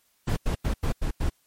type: noise bursts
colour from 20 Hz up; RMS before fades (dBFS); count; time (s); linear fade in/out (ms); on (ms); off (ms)
brown; -24; 6; 0.27-1.297; 10; 97; 89
effects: white hiss -67 dBFS RMS until 1.46 s + MP3 64 kbps